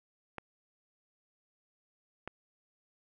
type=clicks; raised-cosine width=0.5 ms; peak=-24 dBFS; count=2; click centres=0.383 / 2.276 s; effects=none